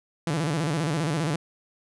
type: tone with vibrato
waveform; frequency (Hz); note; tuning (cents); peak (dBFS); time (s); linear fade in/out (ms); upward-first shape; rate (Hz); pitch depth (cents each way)
sawtooth; 155.56; D#3; 0; -20; 0.27-1.36; 2; square; 15; 130
effects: resampled to 24000 Hz